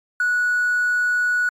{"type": "tone with hard clipping", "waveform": "triangle", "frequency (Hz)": 1468, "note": "F#6", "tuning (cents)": -14, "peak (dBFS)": -17, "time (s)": [0.2, 1.49], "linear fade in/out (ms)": 2, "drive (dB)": 4, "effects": ["MP3 64 kbps"]}